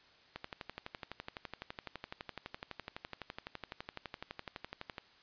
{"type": "click train", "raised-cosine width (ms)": 0.3, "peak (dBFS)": -25, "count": 56, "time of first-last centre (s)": [0.36, 4.982], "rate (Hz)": 11.9, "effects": ["white hiss -63 dBFS RMS until 5.22 s", "resampled to 11025 Hz"]}